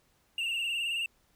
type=tone with vibrato; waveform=triangle; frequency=2756 Hz; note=F7; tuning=24 cents flat; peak=-28 dBFS; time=0.38-1.06 s; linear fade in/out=2 ms; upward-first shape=sine; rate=19 Hz; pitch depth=63 cents each way; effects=pink hiss -69 dBFS RMS until 1.35 s